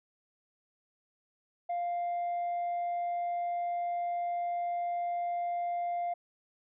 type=tone; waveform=sine; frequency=698.5 Hz; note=F5; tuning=in tune; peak=-28 dBFS; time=1.69-6.14 s; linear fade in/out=10 ms; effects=tanh soft clip ceiling -29 dBFS